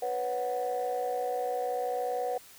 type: chord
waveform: sine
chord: B suspended second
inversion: none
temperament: equal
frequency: 493.9 / 554.4 / 740 Hz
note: B4 / C#5 / F#5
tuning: 0 / 0 / 0 cents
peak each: -31 / -36 / -31 dBFS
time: 0.02-2.38 s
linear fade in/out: 5 ms
effects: tanh soft clip ceiling -23 dBFS + white hiss -53 dBFS RMS until 2.58 s